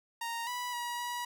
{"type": "tone with pitch steps", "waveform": "sawtooth", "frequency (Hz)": [929, 983, 961, 968], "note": ["A#5", "B5", "B5", "B5"], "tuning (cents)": [-6, -8, -48, -35], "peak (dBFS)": -31, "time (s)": [0.21, 1.25], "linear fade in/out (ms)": 5, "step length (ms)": 260, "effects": ["11-bit"]}